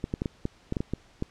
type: clicks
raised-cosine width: 3 ms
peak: -15 dBFS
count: 10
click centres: 0.041 / 0.139 / 0.219 / 0.258 / 0.454 / 0.724 / 0.768 / 0.805 / 0.936 / 1.224 s
effects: pink hiss -58 dBFS RMS until 1.3 s + low-pass 6000 Hz 12 dB/octave